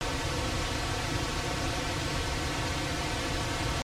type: noise with comb filter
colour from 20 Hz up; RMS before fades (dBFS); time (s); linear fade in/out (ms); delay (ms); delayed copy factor
pink; -30; 0.01-3.82; 0; 4.9; -1
effects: low-pass 6000 Hz 12 dB/octave + MP3 64 kbps